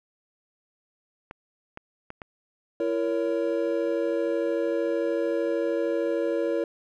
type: clicks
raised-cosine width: 0.5 ms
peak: -23 dBFS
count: 4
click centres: 1.311 / 1.774 / 2.104 / 2.218 s
type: chord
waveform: triangle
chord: A# diminished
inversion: second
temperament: just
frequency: 335.6 / 466.2 / 559.4 Hz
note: E4 / A#4 / C#5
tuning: +31 / 0 / +16 cents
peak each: -26 dBFS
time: 2.8-6.64 s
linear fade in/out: 2 ms
effects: none